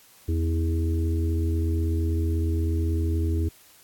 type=harmonic tone with a mistuned harmonic; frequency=82.41 Hz; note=E2; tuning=in tune; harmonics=1 / 3 / 4 / 5; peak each=-22 / -36 / -31 / -36 dBFS; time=0.28-3.49 s; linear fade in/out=10 ms; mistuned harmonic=4; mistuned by=-33 cents; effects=white hiss -54 dBFS RMS until 3.83 s + AAC 64 kbps